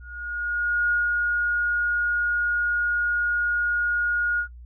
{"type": "tone with ADSR envelope", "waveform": "sine", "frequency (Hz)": 1436, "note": "F6", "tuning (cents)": 48, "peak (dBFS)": -18, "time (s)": [0, 4.48], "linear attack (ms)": 910, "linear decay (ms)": 170, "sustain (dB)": -2, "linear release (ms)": 88, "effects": ["noise-tail reverb RT60 0.1 s tail -25 dB re dry", "added 60 Hz sine -40 dBFS peak until 4.65 s"]}